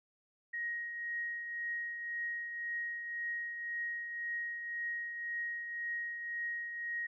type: tone with tremolo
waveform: sine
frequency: 1883 Hz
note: A#6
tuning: 17 cents sharp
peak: -34 dBFS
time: 0.53-7.07 s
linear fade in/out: 10 ms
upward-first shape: triangle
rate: 1.9 Hz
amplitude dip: 50%
effects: none